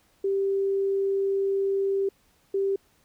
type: tone pair in turn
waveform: sine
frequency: 392 / 392 Hz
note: G4 / G4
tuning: 0 / 0 cents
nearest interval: unison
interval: 0 cents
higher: neither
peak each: -22 dBFS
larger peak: neither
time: 0.24-2.09 / 2.54-2.76 s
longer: first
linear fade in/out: 5 ms
effects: pink hiss -64 dBFS RMS until 3.04 s